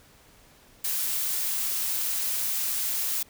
blue noise, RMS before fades -28 dBFS, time 0.84-3.23 s, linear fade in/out 5 ms, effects pink hiss -56 dBFS RMS until 3.29 s

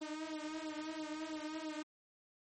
sawtooth tone with flanger, 311.1 Hz, D#4, in tune, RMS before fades -43 dBFS, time 0.01-1.83 s, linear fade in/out 10 ms, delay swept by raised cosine 0.22 to 4.12 ms, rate 3 Hz, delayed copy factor +1, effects MP3 32 kbps

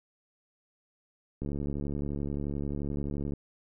click train, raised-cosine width 3 ms, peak -22 dBFS, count 138, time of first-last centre 1.42-3.336 s, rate 71.5 Hz, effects none

